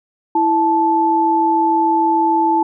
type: tone pair together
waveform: sine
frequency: 329.6 / 873.3 Hz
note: E4 / A5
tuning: 0 / -13 cents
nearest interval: octave + perfect fourth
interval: 1687 cents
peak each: -17 / -13 dBFS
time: 0.35-2.63 s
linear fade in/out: 5 ms
effects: none